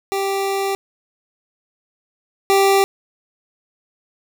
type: tone pair in turn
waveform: 25% pulse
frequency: 392 / 392 Hz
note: G4 / G4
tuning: 0 / 0 cents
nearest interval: unison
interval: 0 cents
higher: neither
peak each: -15 / -8 dBFS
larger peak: second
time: 0.12-0.75 / 2.5-2.84 s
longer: first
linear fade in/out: 0 ms
effects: none